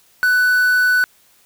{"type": "tone with quantisation", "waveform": "triangle", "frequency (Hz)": 1492, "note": "F#6", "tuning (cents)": 14, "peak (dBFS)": -10, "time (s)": [0.23, 1.04], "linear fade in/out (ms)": 0, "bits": 5, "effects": ["white hiss -54 dBFS RMS until 1.45 s"]}